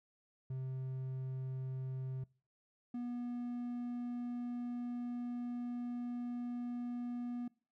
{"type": "tone pair in turn", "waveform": "triangle", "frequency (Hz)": [130.81, 242.4], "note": ["C3", "B3"], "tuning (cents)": [0, -32], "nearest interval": "major seventh", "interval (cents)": 1068, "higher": "second", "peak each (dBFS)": [-36, -36], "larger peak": "neither", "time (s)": [[0.5, 2.24], [2.94, 7.48]], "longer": "second", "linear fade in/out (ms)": 5, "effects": ["noise-tail reverb RT60 0.4 s tail -24 dB re dry"]}